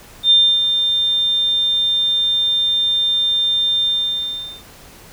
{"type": "tone with ADSR envelope", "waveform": "sine", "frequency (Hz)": 3600, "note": "A7", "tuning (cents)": 39, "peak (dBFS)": -7, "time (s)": [0.23, 4.63], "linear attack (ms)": 74, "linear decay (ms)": 290, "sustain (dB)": -7, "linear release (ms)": 780, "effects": ["pink hiss -42 dBFS RMS until 5.12 s"]}